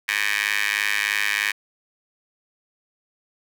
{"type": "tone with high-pass filter", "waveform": "15% pulse", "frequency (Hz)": 103.1, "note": "G#2", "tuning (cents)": -12, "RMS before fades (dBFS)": -23, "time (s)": [0.08, 1.52], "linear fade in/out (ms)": 10, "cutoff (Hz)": 2000, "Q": 4.8, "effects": []}